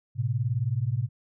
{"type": "beating tone pair", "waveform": "sine", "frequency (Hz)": [109.8, 128.8], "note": ["A2", "C3"], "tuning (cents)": [-3, -27], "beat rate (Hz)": 19, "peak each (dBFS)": -27, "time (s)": [0.15, 1.09], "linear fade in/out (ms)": 50, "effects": []}